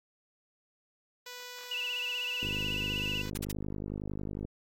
5% pulse tone with pitch glide, 493 to 496.4 Hz, B4 to B4, -3 to +9 cents, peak -31 dBFS, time 1.26-3.3 s, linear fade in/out 5 ms, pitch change +12 cents, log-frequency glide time 2.1-2.89 s
sine tone with vibrato, 2776 Hz, F7, 11 cents flat, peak -32 dBFS, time 1.71-3.22 s, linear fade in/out 5 ms, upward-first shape sine, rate 16 Hz, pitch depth 96 cents each way
click train, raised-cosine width 3 ms, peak -25 dBFS, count 104, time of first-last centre 2.43-4.45 s, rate 51 Hz
white noise bursts, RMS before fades -38 dBFS, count 3, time 3.35-3.519 s, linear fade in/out 5 ms, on 25 ms, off 47 ms
effects AAC 48 kbps

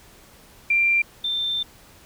sine tone pair in turn, 2370 / 3572 Hz, D7 / A7, +15 / +25 cents, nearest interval perfect fifth, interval 710 cents, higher second, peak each -16 / -22 dBFS, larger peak first, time 0.7-1.02 / 1.24-1.63 s, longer second, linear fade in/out 5 ms, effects pink hiss -50 dBFS RMS until 2.05 s

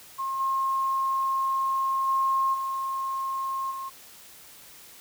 sine tone with level steps, 1071 Hz, C6, 40 cents sharp, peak -27 / -23 / -21 / -27 / -32 dBFS, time 0.18-3.9 s, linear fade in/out 20 ms, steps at 0.39 / 2.07 / 2.53 / 3.7 s, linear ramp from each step 20 ms, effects white hiss -49 dBFS RMS until 5 s

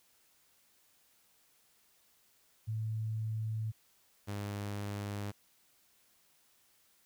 sine / sawtooth tone pair in turn, 110 / 101.94 Hz, A2 / G#2, 0 / -32 cents, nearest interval minor second, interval 132 cents, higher first, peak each -33 / -33 dBFS, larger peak neither, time 2.67-3.72 / 4.27-5.32 s, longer neither, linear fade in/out 20 ms, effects white hiss -69 dBFS RMS until 7.05 s

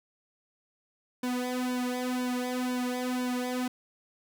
sawtooth tone with flanger, 250 Hz, B3, 21 cents sharp, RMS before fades -31 dBFS, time 1.23-3.68 s, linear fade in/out 5 ms, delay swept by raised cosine 1.5 to 3.3 ms, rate 2 Hz, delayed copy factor -1, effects none

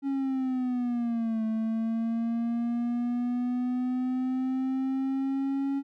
triangle linear two-way sweep, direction down then up, 277.2 to 220 to 277.2 Hz, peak -24 dBFS, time 0.02-5.83 s, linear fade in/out 50 ms, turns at 1.44 s, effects none

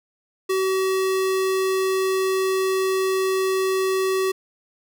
square tone, 379.8 Hz, F#4, 45 cents sharp, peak -20 dBFS, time 0.49-4.32 s, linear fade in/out 10 ms, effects none

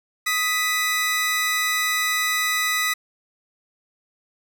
sawtooth tone pair together, 1250.9 / 1980 Hz, D#6 / B6, +9 / +4 cents, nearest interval minor sixth, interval 795 cents, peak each -22 / -18 dBFS, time 0.26-2.94 s, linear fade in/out 10 ms, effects none

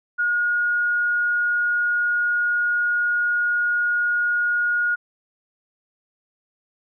sine tone, 1438 Hz, F#6, 50 cents flat, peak -18 dBFS, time 0.18-4.96 s, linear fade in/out 20 ms, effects none

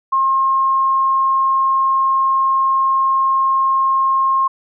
sine tone, 1070 Hz, C6, 38 cents sharp, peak -12 dBFS, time 0.12-4.48 s, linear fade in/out 10 ms, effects none

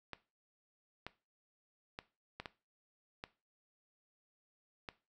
clicks, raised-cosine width 0.3 ms, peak -26 dBFS, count 7, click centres 0.133 / 1.066 / 1.989 / 2.4 / 2.458 / 3.239 / 4.888 s, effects noise-tail reverb RT60 0.3 s tail -17 dB re dry

